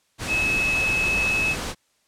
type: tone in noise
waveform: sine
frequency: 2583 Hz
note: E7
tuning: 36 cents flat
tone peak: -20 dBFS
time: 0.27-1.56 s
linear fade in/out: 50 ms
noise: pink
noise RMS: -29 dBFS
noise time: 0.18-1.75 s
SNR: +6 dB
effects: white hiss -66 dBFS RMS until 2.07 s + low-pass 9000 Hz 12 dB/octave